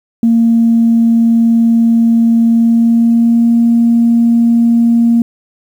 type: tone with pitch glide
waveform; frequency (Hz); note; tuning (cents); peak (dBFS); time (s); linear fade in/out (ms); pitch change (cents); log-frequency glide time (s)
sine; 230.2 to 233.3; A#3 to A#3; -22 to +2; -5; 0.23-5.22; 2; +24; 2.51-3.5
effects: tanh soft clip ceiling -1 dBFS + 7-bit